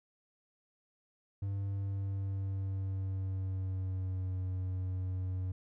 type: tone with pitch glide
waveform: triangle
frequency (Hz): 98.8 to 92.72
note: G2 to F#2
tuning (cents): +14 to +4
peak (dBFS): -31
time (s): 1.42-5.52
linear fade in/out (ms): 5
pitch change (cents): -110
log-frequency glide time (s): 1.68-4.39
effects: none